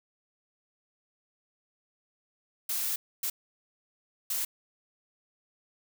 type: noise bursts at uneven times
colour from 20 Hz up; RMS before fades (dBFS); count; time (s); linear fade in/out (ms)
blue; -31; 3; 2.69-2.96 / 3.23-3.3 / 4.3-4.45; 5
effects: none